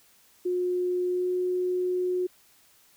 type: tone with pitch glide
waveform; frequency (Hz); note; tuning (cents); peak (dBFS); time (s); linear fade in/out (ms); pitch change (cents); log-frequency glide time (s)
sine; 360 to 363.1; F#4 to F#4; -47 to -33; -24; 0.45-2.27; 10; +14; 1.1-1.28
effects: white hiss -60 dBFS RMS until 2.96 s